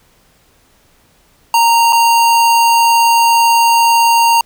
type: tone with dropouts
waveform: square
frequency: 927 Hz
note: A#5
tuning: 10 cents flat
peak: -8 dBFS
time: 1.54-4.41 s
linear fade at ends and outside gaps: 2 ms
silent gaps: 1.925-1.929 s
effects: pink hiss -52 dBFS RMS until 4.45 s